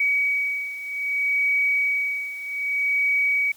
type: beating tone pair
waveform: sine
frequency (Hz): 2265 / 2265.63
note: C#7 / C#7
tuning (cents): +37 / +37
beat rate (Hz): 0.63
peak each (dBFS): -22 / -26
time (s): 0-3.52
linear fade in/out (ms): 5
effects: white hiss -52 dBFS RMS until 3.56 s